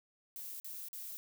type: noise bursts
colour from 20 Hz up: violet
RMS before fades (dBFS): -45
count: 3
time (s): 0.36-1.17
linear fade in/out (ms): 0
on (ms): 240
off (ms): 45
effects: none